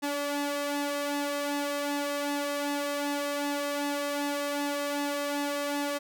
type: tone with flanger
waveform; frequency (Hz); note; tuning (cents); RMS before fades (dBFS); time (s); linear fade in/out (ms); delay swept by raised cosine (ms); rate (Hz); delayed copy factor
sawtooth; 287.4; D4; -37; -31; 0.02-5.99; 20; 1.1 to 1.91; 2.6; +0.6
effects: none